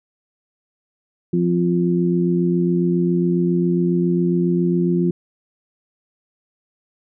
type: harmonic tone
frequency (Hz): 87.31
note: F2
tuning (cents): 0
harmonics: 2 / 3 / 4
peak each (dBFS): -17 / -25 / -20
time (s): 1.33-5.11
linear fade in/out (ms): 5
effects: none